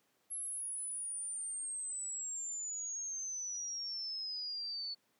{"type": "exponential sweep", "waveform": "sine", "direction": "down", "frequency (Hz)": [11150, 4435], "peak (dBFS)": -38, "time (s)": [0.3, 4.95], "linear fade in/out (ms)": 20, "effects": ["pink hiss -75 dBFS RMS until 5.19 s", "high-pass 200 Hz 12 dB/octave"]}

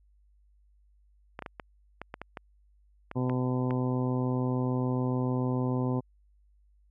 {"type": "clicks", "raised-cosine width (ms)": 0.5, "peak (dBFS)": -22, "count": 11, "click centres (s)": [1.391, 1.423, 1.462, 1.598, 2.016, 2.141, 2.216, 2.372, 3.114, 3.297, 3.708]}
{"type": "harmonic tone", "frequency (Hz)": 126.8, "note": "B2", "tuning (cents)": 46, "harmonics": [1, 2, 3, 4, 5, 6, 7, 8], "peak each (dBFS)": [-29, -30, -36, -38, -44, -45, -42, -43], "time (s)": [3.15, 6.01], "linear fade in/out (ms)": 20}
{"effects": ["added 50 Hz sine -60 dBFS peak until 6.9 s"]}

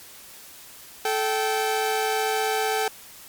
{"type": "tone pair together", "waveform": "sawtooth", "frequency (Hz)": [435.6, 775.7], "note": ["A4", "G5"], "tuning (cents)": [-17, -18], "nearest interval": "minor seventh", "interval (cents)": 999, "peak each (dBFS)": -21, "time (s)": [1.05, 2.88], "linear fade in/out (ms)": 2, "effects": ["white hiss -45 dBFS RMS until 3.28 s", "MP3 96 kbps"]}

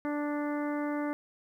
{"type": "harmonic tone", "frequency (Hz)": 293.7, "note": "D4", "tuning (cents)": 0, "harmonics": [1, 2, 3, 4, 5, 6, 7], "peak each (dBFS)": [-31, -37, -41, -43, -45, -47, -48], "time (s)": [0.05, 1.13], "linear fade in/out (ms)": 0, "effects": ["11-bit"]}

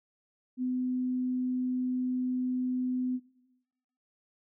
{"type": "tone", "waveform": "sine", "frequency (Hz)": 253, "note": "B3", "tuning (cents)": 42, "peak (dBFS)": -28, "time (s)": [0.57, 3.2], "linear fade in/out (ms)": 50, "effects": ["noise-tail reverb RT60 1.0 s tail -17 dB re dry"]}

